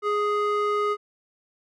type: tone with band-pass filter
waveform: square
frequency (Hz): 415.3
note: G#4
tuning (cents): 0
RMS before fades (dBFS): -24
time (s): 0.02-0.97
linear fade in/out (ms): 50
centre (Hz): 930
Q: 3.9
effects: none